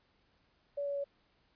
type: tone with pitch steps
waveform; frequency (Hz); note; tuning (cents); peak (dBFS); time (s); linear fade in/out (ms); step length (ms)
sine; 570 / 566.4 / 562.8; C#5 / C#5 / C#5; +48 / +37 / +26; -33; 0.77-1.043; 10; 91
effects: pink hiss -72 dBFS RMS until 1.55 s + resampled to 11025 Hz